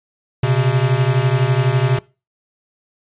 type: beating tone pair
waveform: square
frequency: 123.47 / 135.47 Hz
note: B2 / C#3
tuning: 0 / -39 cents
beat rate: 12 Hz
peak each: -17 dBFS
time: 0.43-1.99 s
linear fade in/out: 5 ms
effects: noise-tail reverb RT60 0.3 s tail -22 dB re dry + resampled to 8000 Hz